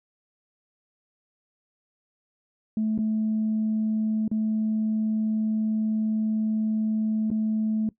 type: tone with dropouts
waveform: sine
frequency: 217.7 Hz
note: A3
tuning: 18 cents flat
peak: -21 dBFS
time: 2.77-7.89 s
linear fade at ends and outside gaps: 2 ms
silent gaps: 2.978-2.988 / 4.279-4.314 / 7.303-7.313 s
effects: noise-tail reverb RT60 0.1 s tail -20 dB re dry + tanh soft clip ceiling -18 dBFS